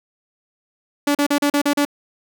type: tone bursts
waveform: sawtooth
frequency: 288.2 Hz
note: D4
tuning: 33 cents flat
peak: -11 dBFS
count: 7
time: 1.07-1.851 s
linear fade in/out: 5 ms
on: 79 ms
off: 38 ms
effects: none